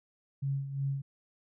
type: tone with tremolo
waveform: sine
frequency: 137.9 Hz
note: C#3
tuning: 9 cents flat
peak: -28 dBFS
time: 0.42-1.02 s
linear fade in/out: 10 ms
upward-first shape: sine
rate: 2.8 Hz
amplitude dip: 65%
effects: none